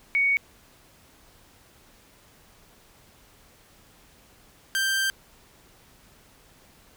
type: tone pair in turn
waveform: sine / sawtooth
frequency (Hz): 2233 / 1571.7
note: C#7 / G6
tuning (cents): +12 / +4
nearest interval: tritone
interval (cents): 608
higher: first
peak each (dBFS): -19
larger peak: neither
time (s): 0.15-0.37 / 4.75-5.1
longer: second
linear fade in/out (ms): 0
effects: pink hiss -56 dBFS RMS until 6.96 s